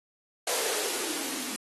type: noise with band-pass filter sweep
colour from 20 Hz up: violet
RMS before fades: -32 dBFS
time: 0.47-1.56 s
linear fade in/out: 5 ms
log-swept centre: 530 to 230 Hz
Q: 6.1
effects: AAC 32 kbps